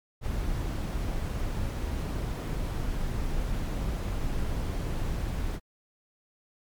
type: noise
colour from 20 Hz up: brown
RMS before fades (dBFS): -30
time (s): 0.21-5.6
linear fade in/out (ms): 50
effects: MP3 96 kbps